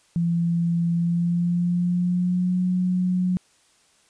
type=tone with pitch glide; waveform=sine; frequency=169.8 to 181.99 Hz; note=F3 to F#3; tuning=-48 to -28 cents; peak=-19 dBFS; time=0.16-3.37 s; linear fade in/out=0 ms; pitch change=+120 cents; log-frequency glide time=0.93-2.61 s; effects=white hiss -60 dBFS RMS until 4.09 s + resampled to 22050 Hz